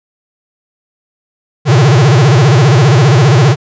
square tone with vibrato, 132.5 Hz, C3, 22 cents sharp, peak -5 dBFS, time 1.65-3.56 s, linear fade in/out 50 ms, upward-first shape sine, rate 15 Hz, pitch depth 290 cents each way, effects resampled to 16000 Hz

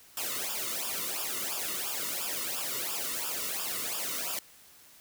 white noise with flanger, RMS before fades -34 dBFS, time 0.17-4.39 s, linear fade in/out 2 ms, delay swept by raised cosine 0.48 to 1.27 ms, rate 2.9 Hz, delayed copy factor -0.85, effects white hiss -56 dBFS RMS until 5 s

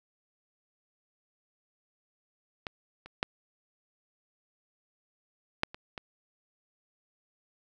clicks, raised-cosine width 0.3 ms, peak -19 / -30 / -11 / -9 / -26 / -22 dBFS, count 6, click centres 2.668 / 3.06 / 3.229 / 5.634 / 5.745 / 5.978 s, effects none

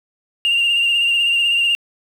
sine tone with vibrato, 2794 Hz, F7, in tune, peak -12 dBFS, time 0.45-1.75 s, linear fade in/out 0 ms, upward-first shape triangle, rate 16 Hz, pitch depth 40 cents each way, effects tanh soft clip ceiling -10 dBFS + 7-bit

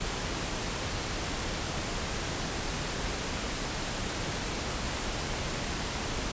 pink noise, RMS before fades -33 dBFS, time 0-6.32 s, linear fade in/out 10 ms, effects resampled to 16000 Hz

